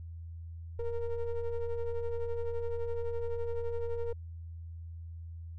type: ring-modulated tone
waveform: triangle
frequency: 231.1 Hz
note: A#3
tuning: 15 cents flat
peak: -26 dBFS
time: 0.79-4.13 s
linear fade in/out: 5 ms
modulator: 237 Hz
effects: added 83 Hz sine -41 dBFS peak until 5.58 s